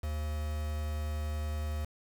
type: tone with quantisation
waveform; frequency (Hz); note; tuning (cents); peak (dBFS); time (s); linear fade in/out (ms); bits
triangle; 75.9; D#2; -42; -30; 0.03-1.85; 5; 7
effects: none